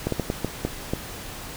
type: slowing click train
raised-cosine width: 2 ms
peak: -10 dBFS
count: 7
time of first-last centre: 0.07-0.935 s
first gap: 53 ms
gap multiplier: 1.4
effects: pink hiss -37 dBFS RMS until 1.56 s